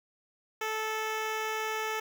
10% pulse tone with notch filter, 437 Hz, A4, 12 cents flat, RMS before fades -33 dBFS, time 0.61-2 s, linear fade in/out 5 ms, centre 9400 Hz, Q 0.99, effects none

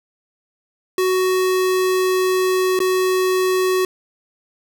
square tone with dropouts, 371.7 Hz, F#4, 8 cents sharp, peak -16 dBFS, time 0.98-3.85 s, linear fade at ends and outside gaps 2 ms, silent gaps 2.791-2.802 s, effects 9-bit

